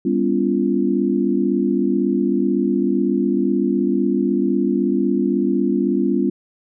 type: tone cluster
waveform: sine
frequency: 199.4 / 247 / 283.1 / 345.1 Hz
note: G3 / B3 / C#4 / F4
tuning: +30 / 0 / +37 / -21 cents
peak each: -21 dBFS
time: 0.05-6.3 s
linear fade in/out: 5 ms
effects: none